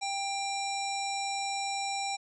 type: harmonic tone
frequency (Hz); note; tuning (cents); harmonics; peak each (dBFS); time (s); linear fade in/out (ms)
791; G5; +15; 1 / 3 / 5 / 7 / 9 / 10; -33 / -38 / -40 / -41 / -43 / -43; 0.01-2.17; 20
effects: none